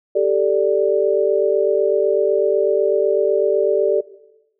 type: chord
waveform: sine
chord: G suspended second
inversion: none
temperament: equal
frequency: 392 / 440 / 587.3 Hz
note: G4 / A4 / D5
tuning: 0 / 0 / 0 cents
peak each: -18 dBFS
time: 0.15-4.01 s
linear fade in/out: 10 ms
effects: noise-tail reverb RT60 0.9 s tail -17 dB re dry